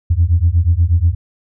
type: beating tone pair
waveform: sine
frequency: 81.2 / 89.5 Hz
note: E2 / F2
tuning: -26 / +43 cents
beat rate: 8.3 Hz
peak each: -12 dBFS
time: 0.1-1.15 s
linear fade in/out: 10 ms
effects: tanh soft clip ceiling -3 dBFS